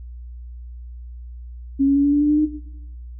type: tone with pitch steps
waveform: sine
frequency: 274.4 / 278.4 / 282.4 / 286.5 / 290.7 / 294.9 / 299.2 / 303.6 Hz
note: C#4 / C#4 / C#4 / D4 / D4 / D4 / D4 / D#4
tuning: -17 / +8 / +32 / -43 / -18 / +7 / +32 / -42 cents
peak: -13 dBFS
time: 1.79-2.462 s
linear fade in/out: 20 ms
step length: 84 ms
effects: noise-tail reverb RT60 1.0 s tail -17 dB re dry + added 60 Hz sine -33 dBFS peak until 3.19 s